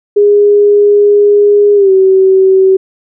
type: tone with pitch glide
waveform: sine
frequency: 410.8 to 381.1 Hz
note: G#4 to G4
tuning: -19 to -49 cents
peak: -3 dBFS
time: 0.16-2.77 s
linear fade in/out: 10 ms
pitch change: -130 cents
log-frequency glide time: 1.75-1.91 s
effects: none